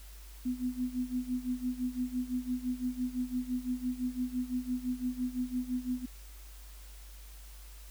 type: tone with tremolo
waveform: sine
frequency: 250.5 Hz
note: B3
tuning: 25 cents sharp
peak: -28 dBFS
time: 0.45-6.06 s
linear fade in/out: 10 ms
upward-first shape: sine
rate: 5.9 Hz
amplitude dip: 85%
effects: added 50 Hz sine -47 dBFS peak until 7.9 s + white hiss -56 dBFS RMS until 7.9 s